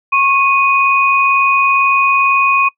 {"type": "tone pair together", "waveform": "sine", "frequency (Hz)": [1093.1, 2489], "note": ["C#6", "D#7"], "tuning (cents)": [-25, 0], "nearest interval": "octave + major second", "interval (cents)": 1425, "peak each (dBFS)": -12, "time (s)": [0.12, 2.69], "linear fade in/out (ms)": 10, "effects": ["noise-tail reverb RT60 0.1 s tail -22 dB re dry"]}